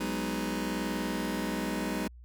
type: chord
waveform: sawtooth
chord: G# minor seventh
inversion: third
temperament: just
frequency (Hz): 186.89 / 207.7 / 249.2 / 311.5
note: F#3 / G#3 / B3 / D#4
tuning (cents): +18 / 0 / +16 / +2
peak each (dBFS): -32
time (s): 0-2.08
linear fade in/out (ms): 10
effects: added 60 Hz sine -47 dBFS peak until 2.24 s